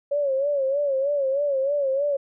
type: tone with vibrato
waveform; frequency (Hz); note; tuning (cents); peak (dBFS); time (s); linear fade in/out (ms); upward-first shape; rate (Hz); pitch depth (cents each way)
sine; 556; C#5; +5; -20; 0.11-2.17; 10; sine; 3.2; 88
effects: none

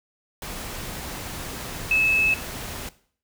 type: tone in noise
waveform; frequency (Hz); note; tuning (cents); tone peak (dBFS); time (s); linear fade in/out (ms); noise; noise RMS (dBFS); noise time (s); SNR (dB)
sine; 2600; E7; -24; -17; 1.91-2.34; 2; pink; -34; 0.42-2.89; +14
effects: noise-tail reverb RT60 0.5 s tail -17 dB re dry

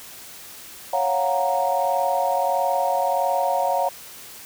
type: chord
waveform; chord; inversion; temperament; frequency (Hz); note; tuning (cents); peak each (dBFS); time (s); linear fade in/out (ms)
sine; Gb major seventh; second; equal; 554.4 / 698.5 / 740 / 932.3; Db5 / F5 / Gb5 / Bb5; 0 / 0 / 0 / 0; -24; 0.93-3.89; 5
effects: tanh soft clip ceiling -8 dBFS + white hiss -41 dBFS RMS until 4.45 s

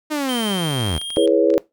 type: linear sweep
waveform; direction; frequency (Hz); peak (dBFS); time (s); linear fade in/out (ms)
sawtooth; down; 311.1 to 69.5; -16; 0.1-0.99; 20
type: tone with pitch glide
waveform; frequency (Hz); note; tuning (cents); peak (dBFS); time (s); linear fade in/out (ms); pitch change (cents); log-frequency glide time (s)
square; 3132 to 3231; G7 to G#7; -2 to -48; -26; 0.29-1.26; 2; +54; 0.44-1.1
type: clicks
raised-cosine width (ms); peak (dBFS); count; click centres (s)
0.2; -19; 10; 0.708 / 0.807 / 0.867 / 0.979 / 1.015 / 1.104 / 1.163 / 1.276 / 1.503 / 1.54
type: chord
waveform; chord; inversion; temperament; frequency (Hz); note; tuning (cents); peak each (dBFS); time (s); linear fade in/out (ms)
sine; C# minor seventh; first; equal with one note detuned; 329.6 / 415.3 / 487.9 / 554.4; E4 / G#4 / B4 / C#5; 0 / 0 / -21 / 0; -18; 1.17-1.58; 0
effects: noise-tail reverb RT60 0.2 s tail -21 dB re dry

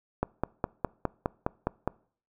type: click train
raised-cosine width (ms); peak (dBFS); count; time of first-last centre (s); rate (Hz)
1; -12; 9; 0.23-1.876; 4.86
effects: noise-tail reverb RT60 0.5 s tail -24 dB re dry

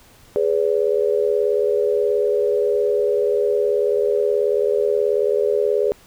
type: chord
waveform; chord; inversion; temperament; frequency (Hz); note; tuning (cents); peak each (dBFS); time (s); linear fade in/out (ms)
sine; G# diminished; none; equal with one note detuned; 415.3 / 493.9 / 572.3; G#4 / B4 / D5; 0 / 0 / -45; -18 / -21 / -23; 0.36-5.92; 0
effects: pink hiss -50 dBFS RMS until 6.06 s

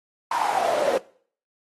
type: noise with high-pass filter sweep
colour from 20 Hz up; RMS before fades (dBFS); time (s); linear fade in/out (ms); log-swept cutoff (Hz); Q
brown; -23; 0.31-0.98; 5; 990 to 500; 8.7
effects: noise-tail reverb RT60 0.5 s tail -21 dB re dry + AAC 32 kbps

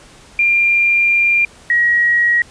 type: tone pair in turn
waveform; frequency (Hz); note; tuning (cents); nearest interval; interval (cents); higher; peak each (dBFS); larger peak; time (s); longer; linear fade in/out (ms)
sine; 2391 / 1901.5; D7 / A#6; +30 / +34; major third; 396; first; -10; neither; 0.39-1.45 / 1.7-2.42; first; 2
effects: pink hiss -43 dBFS RMS until 2.5 s + resampled to 22050 Hz

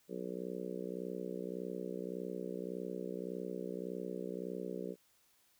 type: harmonic tone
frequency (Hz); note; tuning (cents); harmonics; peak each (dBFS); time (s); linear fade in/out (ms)
61.74; B1; 0; 3 / 4 / 5 / 6 / 7 / 8 / 9; -45 / -49 / -48 / -46 / -44 / -47 / -51; 0.08-4.96; 50
effects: white hiss -71 dBFS RMS until 5.59 s

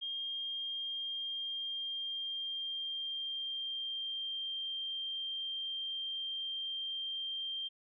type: tone with pitch glide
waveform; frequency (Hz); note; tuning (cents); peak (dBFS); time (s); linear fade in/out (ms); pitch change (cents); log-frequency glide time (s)
sine; 3218 to 3172; G7 to G7; +45 to +20; -36; 0.01-7.69; 20; -25; 0.15-4.61
effects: none

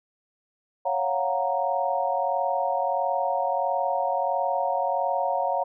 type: chord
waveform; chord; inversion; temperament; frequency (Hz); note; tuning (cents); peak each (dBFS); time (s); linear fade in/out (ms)
sine; Gb major seventh; second; equal; 554.4 / 698.5 / 740 / 932.3; Db5 / F5 / Gb5 / Bb5; 0 / 0 / 0 / 0; -28; 0.85-5.64; 10
effects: none

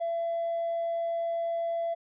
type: tone with hard clipping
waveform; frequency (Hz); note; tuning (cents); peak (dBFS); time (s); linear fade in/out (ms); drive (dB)
sine; 673; E5; +36; -28; 0-1.95; 20; 1
effects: resampled to 8000 Hz

